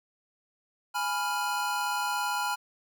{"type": "chord", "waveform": "square", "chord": "F diminished", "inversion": "first", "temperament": "equal", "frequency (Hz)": [830.6, 987.8, 1396.9], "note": ["Ab5", "Cb6", "F6"], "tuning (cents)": [0, 0, 0], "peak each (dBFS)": -33, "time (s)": [0.94, 2.56], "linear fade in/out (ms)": 20, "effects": []}